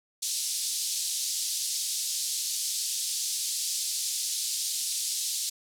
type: band-pass noise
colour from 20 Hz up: pink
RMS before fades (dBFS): -31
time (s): 0.22-5.5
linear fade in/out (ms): 10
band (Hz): 4200 to 11000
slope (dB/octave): 24
effects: none